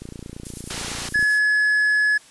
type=click train; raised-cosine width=3 ms; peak=-22 dBFS; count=36; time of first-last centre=0.02-1.227 s; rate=29 Hz
type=noise with tremolo; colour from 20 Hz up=violet; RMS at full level=-32 dBFS; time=0.45-1.39 s; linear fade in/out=5 ms; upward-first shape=square; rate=9.4 Hz; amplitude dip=35%
type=low-pass noise; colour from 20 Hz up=white; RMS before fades=-31 dBFS; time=0.7-1.09 s; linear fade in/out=5 ms; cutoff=6800 Hz; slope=12 dB/octave
type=tone; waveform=triangle; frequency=1700 Hz; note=G#6; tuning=40 cents sharp; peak=-14 dBFS; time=1.14-2.18 s; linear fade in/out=10 ms
effects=white hiss -49 dBFS RMS until 2.3 s + resampled to 24000 Hz